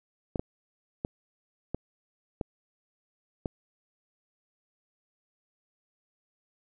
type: clicks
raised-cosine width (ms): 2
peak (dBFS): -17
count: 6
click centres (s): 0.358 / 0.395 / 1.049 / 1.746 / 2.412 / 3.458
effects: none